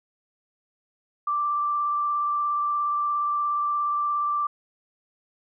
sine tone with vibrato, 1174.7 Hz, D6, in tune, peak -22 dBFS, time 1.27-4.47 s, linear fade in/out 5 ms, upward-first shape square, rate 17 Hz, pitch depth 8 cents each way, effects none

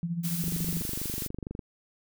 sine tone with tremolo, 170 Hz, F3, 46 cents flat, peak -26 dBFS, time 0.03-0.82 s, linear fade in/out 0 ms, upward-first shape sine, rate 14 Hz, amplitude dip 65%
blue noise, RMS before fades -35 dBFS, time 0.23-1.28 s, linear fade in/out 20 ms
click train, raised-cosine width 3 ms, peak -23 dBFS, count 29, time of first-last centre 0.44-1.592 s, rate 24.3 Hz
effects none

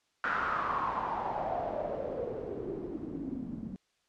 white noise with low-pass filter sweep, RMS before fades -35 dBFS, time 0.24-3.76 s, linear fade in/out 0 ms, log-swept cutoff 1500 to 210 Hz, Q 5.8, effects white hiss -74 dBFS RMS until 4.08 s + low-pass 6000 Hz 12 dB/octave

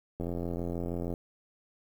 click train, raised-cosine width 2 ms, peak -22 dBFS, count 82, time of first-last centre 0.2-1.139 s, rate 86.3 Hz, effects 9-bit

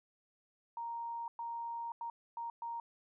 sine tone bursts at uneven times, 932.3 Hz, A#5, in tune, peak -38 dBFS, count 5, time 0.77-1.28 / 1.39-1.92 / 2.01-2.1 / 2.37-2.5 / 2.62-2.8 s, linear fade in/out 2 ms, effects none

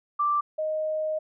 sine tone pair in turn, 1174.7 / 622.3 Hz, D6 / D#5, 0 / 0 cents, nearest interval major seventh, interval 1100 cents, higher first, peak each -21 / -25 dBFS, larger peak first, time 0.19-0.41 / 0.58-1.19 s, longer second, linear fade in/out 10 ms, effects none

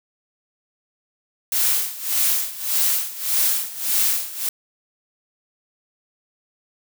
blue noise with tremolo, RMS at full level -18 dBFS, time 1.52-4.49 s, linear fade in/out 2 ms, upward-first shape sine, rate 1.7 Hz, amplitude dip 85%, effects none

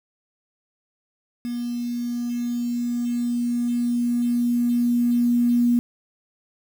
sine tone with level ramp, 240.2 Hz, B3, 48 cents flat, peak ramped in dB -25 to -15 dBFS, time 1.45-5.79 s, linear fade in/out 0 ms, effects 7-bit

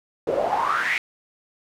pink noise with band-pass filter sweep, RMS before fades -23 dBFS, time 0.27-0.98 s, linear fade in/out 2 ms, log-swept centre 430 to 2300 Hz, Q 7.9, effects none

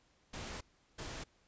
pink noise bursts at uneven times, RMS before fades -44 dBFS, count 2, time 0.33-0.61 / 0.98-1.24 s, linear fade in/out 10 ms, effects pink hiss -71 dBFS RMS until 1.47 s + resampled to 16000 Hz

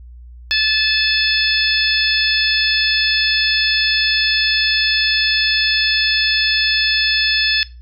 harmonic tone with a mistuned harmonic, 870 Hz, A5, 20 cents flat, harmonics 2 / 3 / 4 / 5 / 6, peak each -20 / -20 / -20 / -20 / -20 dBFS, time 0.51-7.63 s, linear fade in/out 0 ms, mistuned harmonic 6, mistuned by -20 cents, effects noise-tail reverb RT60 0.3 s tail -19 dB re dry + added 60 Hz sine -35 dBFS peak until 7.81 s

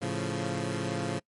15% pulse chord, A augmented, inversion none, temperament equal with one note detuned, 110 / 138.59 / 173.71 Hz, A2 / C#3 / E#3, 0 / 0 / -9 cents, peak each -28 dBFS, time 0.01-1.2 s, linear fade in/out 20 ms, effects noise-tail reverb RT60 0.1 s tail -24 dB re dry + MP3 48 kbps

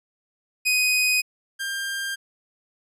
sawtooth tone pair in turn, 2500 / 1595.1 Hz, D#7 / G6, +8 / +30 cents, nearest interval minor sixth, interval 778 cents, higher first, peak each -15 / -23 dBFS, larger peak first, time 0.65-1.22 / 1.59-2.16 s, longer neither, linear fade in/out 20 ms, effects resampled to 32000 Hz

